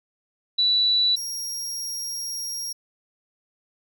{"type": "tone pair in turn", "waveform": ["sine", "sawtooth"], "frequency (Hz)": [3951, 5606], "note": ["B7", "F8"], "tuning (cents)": [0, 6], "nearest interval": "tritone", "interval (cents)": 606, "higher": "second", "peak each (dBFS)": [-17, -26], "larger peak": "first", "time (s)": [[0.58, 1.16], [1.16, 2.73]], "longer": "second", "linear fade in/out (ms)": 10, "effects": []}